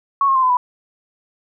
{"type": "tone with pitch steps", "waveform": "sine", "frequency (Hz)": [1108.7, 1077.1, 1046.5, 1016.7, 987.7], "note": ["C#6", "C6", "C6", "B5", "B5"], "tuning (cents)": [0, 50, 0, 50, 0], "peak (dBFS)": -12, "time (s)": [0.21, 0.57], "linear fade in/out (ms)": 2, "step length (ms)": 72, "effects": []}